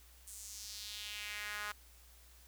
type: tone with high-pass filter sweep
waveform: sawtooth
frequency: 208.2 Hz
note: G#3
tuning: 5 cents sharp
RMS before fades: -45 dBFS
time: 0.27-1.72 s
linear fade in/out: 5 ms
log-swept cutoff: 8800 to 1300 Hz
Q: 2.2
effects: added 60 Hz sine -60 dBFS peak until 2.47 s + white hiss -63 dBFS RMS until 2.47 s